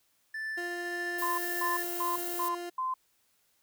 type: tone with tremolo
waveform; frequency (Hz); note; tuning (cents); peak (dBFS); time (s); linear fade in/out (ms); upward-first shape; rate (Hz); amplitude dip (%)
triangle; 1760; A6; 0; -31; 0.34-1.83; 5; triangle; 1.7; 45
type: tone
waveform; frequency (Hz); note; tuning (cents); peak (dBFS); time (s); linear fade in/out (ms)
30% pulse; 349.2; F4; 0; -34; 0.57-2.7; 10
type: noise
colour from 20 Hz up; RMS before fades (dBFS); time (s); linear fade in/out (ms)
violet; -37; 1.18-2.49; 10
type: tone bursts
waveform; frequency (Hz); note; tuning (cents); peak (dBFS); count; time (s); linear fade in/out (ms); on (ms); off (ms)
sine; 1034; C6; -21; -29; 5; 1.22-2.94; 5; 160; 230
effects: white hiss -71 dBFS RMS until 3.62 s